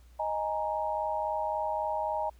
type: chord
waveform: sine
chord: D# suspended fourth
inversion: none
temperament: just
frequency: 622.3 / 829.7 / 933.4 Hz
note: D#5 / G#5 / A#5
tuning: 0 / -2 / +2 cents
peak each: -33 dBFS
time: 0.19-2.3 s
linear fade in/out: 10 ms
effects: added 60 Hz sine -53 dBFS peak until 2.39 s + pink hiss -66 dBFS RMS until 2.39 s